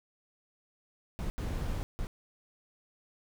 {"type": "noise bursts at uneven times", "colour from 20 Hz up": "brown", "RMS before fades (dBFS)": -34, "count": 3, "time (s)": [[1.19, 1.3], [1.38, 1.83], [1.99, 2.07]], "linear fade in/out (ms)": 0, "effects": []}